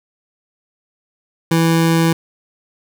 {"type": "tone", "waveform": "25% pulse", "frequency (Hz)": 164.81, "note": "E3", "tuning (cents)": 0, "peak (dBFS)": -8, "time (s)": [1.51, 2.13], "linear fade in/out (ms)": 5, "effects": []}